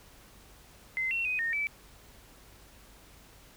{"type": "tone with pitch steps", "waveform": "sine", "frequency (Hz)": [2063, 2719, 2503, 1840, 2309], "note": ["C7", "F7", "D#7", "A#6", "D7"], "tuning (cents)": [-25, -47, 10, -23, -30], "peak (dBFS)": -28, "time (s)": [0.97, 1.67], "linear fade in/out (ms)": 0, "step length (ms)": 140, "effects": ["added 50 Hz sine -59 dBFS peak until 3.56 s", "pink hiss -56 dBFS RMS until 3.56 s"]}